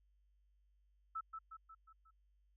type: tone with echo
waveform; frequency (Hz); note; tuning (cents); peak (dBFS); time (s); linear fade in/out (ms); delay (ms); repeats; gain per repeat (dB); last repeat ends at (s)
sine; 1313; E6; -7; -39; 1.15-1.21; 10; 180; 5; -5; 2.11
effects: added 50 Hz sine -70 dBFS peak until 2.56 s